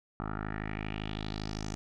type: tone with low-pass filter sweep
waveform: 10% pulse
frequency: 52.6 Hz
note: G#1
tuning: 23 cents sharp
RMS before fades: -37 dBFS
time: 0.2-1.75 s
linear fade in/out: 0 ms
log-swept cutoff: 1200 to 6700 Hz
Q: 3.6
effects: none